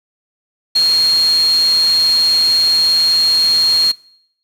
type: tone in noise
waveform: sine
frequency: 4255 Hz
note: C8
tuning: 28 cents sharp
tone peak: -9 dBFS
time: 0.75-3.92 s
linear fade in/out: 10 ms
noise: white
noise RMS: -25 dBFS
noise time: 0.75-3.92 s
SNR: +13 dB
effects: noise-tail reverb RT60 0.7 s tail -24 dB re dry + low-pass 11000 Hz 12 dB/octave